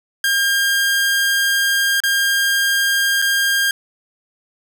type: tone with dropouts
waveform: sawtooth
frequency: 1608 Hz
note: G6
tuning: 44 cents sharp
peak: -11 dBFS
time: 0.24-3.71 s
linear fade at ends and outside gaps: 2 ms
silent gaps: 2.003-2.036 / 3.218-3.222 s
effects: none